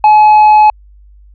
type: tone with tanh clipping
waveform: triangle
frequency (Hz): 851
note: G#5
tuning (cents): +42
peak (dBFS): -3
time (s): 0.04-0.7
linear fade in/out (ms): 2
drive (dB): 8
effects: added 50 Hz sine -37 dBFS peak until 1.34 s